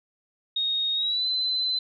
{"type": "tone with pitch glide", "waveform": "sine", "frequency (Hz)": [3729, 4043], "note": ["A#7", "B7"], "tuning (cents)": [0, 40], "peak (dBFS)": -23, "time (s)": [0.56, 1.79], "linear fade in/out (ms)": 5, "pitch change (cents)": 140, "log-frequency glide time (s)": [0.94, 1.26], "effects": []}